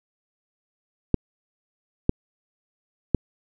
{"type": "clicks", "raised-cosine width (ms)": 3, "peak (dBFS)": -4, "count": 3, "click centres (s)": [1.143, 2.094, 3.147], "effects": []}